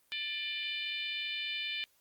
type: harmonic tone with a mistuned harmonic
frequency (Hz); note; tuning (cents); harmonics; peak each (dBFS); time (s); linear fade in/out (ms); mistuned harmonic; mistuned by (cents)
596; D5; +25; 3 / 4 / 5 / 6 / 7 / 8; -46 / -38 / -39 / -41 / -48 / -55; 0.12-1.84; 0; 3; -27
effects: white hiss -70 dBFS RMS until 2 s + Opus 32 kbps